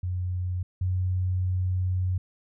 sine tone pair in turn, 90.6 / 91.86 Hz, F#2 / F#2, -36 / -12 cents, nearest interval unison, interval 24 cents, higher second, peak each -26 / -23 dBFS, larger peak second, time 0.03-0.63 / 0.81-2.18 s, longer second, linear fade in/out 5 ms, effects none

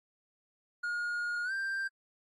triangle tone with pitch glide, 1431 to 1578.6 Hz, F6 to G6, +42 to +12 cents, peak -30 dBFS, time 0.83-1.88 s, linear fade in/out 10 ms, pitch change +170 cents, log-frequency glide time 1.44-1.52 s, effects AAC 32 kbps

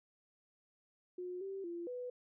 sine tone with pitch steps, 360.6 / 388.6 / 343.1 / 495.2 Hz, F#4 / G4 / F4 / B4, -45 / -15 / -31 / +5 cents, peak -40 dBFS, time 1.18-2.1 s, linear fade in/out 5 ms, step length 230 ms, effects none

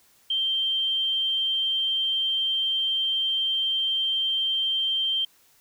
sine tone, 3144 Hz, G7, 4 cents sharp, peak -22 dBFS, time 0.3-5.25 s, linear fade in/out 5 ms, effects white hiss -60 dBFS RMS until 5.6 s

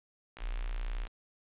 click train, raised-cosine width 0.3 ms, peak -30 dBFS, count 42, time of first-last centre 0.37-1.07 s, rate 58.6 Hz
sine tone, 34.65 Hz, C#1, in tune, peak -32 dBFS, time 0.39-1.08 s, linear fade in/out 50 ms
effects resampled to 8000 Hz + 10-bit

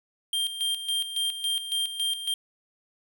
square tone with tremolo, 3184 Hz, G7, 26 cents sharp, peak -25 dBFS, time 0.33-2.34 s, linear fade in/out 2 ms, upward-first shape square, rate 3.6 Hz, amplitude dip 65%, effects none

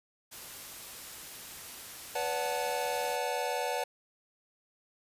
white noise, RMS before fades -45 dBFS, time 0.31-3.17 s, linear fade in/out 20 ms
square chord, B minor seventh, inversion none, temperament equal with one note detuned, 493.9 / 573.6 / 740 / 880 Hz, B4 / D5 / F#5 / A5, 0 / -41 / 0 / 0 cents, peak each -37 dBFS, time 2.15-3.84 s, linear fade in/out 5 ms
effects resampled to 32000 Hz

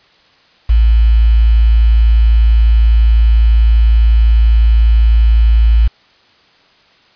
sine tone with quantisation, 55.9 Hz, A1, 28 cents sharp, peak -5 dBFS, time 0.69-5.88 s, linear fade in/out 10 ms, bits 5, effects white hiss -49 dBFS RMS until 7.15 s + resampled to 11025 Hz

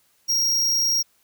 square tone, 5610 Hz, F8, 7 cents sharp, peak -19 dBFS, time 0.28-1.03 s, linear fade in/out 20 ms, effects white hiss -63 dBFS RMS until 1.23 s

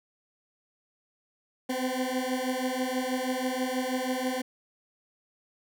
20% pulse beating tone pair, 253.1 / 259.3 Hz, B3 / C4, +43 / -15 cents, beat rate 6.2 Hz, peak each -26 / -26 dBFS, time 1.69-4.42 s, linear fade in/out 10 ms, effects none

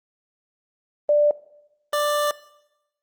sine / 25% pulse tone pair in turn, 590 / 590 Hz, D5 / D5, +8 / +8 cents, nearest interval unison, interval 0 cents, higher neither, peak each -14 / -16 dBFS, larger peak first, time 1.09-1.31 / 1.93-2.31 s, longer second, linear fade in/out 2 ms, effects noise-tail reverb RT60 0.9 s tail -19 dB re dry + Opus 24 kbps

